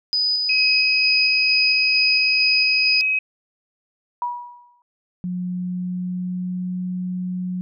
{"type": "tone with tremolo", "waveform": "sine", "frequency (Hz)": 4978, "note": "D#8", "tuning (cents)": 0, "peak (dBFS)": -17, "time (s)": [0.13, 3.01], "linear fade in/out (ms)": 0, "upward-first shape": "square", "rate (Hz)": 2.2, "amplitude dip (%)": 25}
{"type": "tone", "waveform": "sine", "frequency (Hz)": 2539, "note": "D#7", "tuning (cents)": 34, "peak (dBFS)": -17, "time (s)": [0.49, 3.19], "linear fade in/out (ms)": 5}
{"type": "tone with exponential decay", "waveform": "sine", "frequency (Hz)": 968, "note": "B5", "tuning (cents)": -35, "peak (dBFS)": -19, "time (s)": [4.22, 4.82], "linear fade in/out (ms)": 1, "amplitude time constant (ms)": 130}
{"type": "tone with pitch glide", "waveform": "sine", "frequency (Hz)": [180.1, 181.88], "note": ["F#3", "F#3"], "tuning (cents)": [-46, -29], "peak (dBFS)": -23, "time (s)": [5.24, 7.61], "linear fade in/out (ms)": 0, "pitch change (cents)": 17, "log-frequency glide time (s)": [5.44, 6.82]}
{"effects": []}